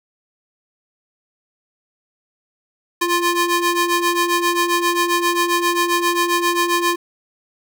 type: ring-modulated tone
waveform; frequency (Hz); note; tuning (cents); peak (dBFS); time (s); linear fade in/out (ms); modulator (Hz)
sawtooth; 698.5; F5; 0; -9; 3.01-6.96; 10; 353
effects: none